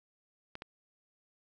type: clicks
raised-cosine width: 0.3 ms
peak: -26 dBFS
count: 2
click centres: 0.554 / 0.621 s
effects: none